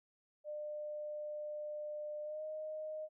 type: tone with pitch glide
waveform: sine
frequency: 600 to 619.4 Hz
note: D5 to D#5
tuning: +37 to -8 cents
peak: -40 dBFS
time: 0.44-3.09 s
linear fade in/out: 50 ms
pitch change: +55 cents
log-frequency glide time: 2.23-2.43 s
effects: none